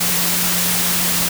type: tone in noise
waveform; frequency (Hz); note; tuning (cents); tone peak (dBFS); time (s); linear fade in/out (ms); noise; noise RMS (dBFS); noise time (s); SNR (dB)
sine; 177.2; F3; +25; -26; 0-1.29; 10; white; -18; 0-1.29; -11
effects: none